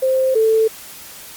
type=tone pair in turn; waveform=sine; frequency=523.3 / 442.6 Hz; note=C5 / A4; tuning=0 / +10 cents; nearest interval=minor third; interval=290 cents; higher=first; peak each=-13 / -11 dBFS; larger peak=second; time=0.02-0.35 / 0.35-0.68 s; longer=neither; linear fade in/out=10 ms; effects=white hiss -37 dBFS RMS until 1.36 s + Opus 32 kbps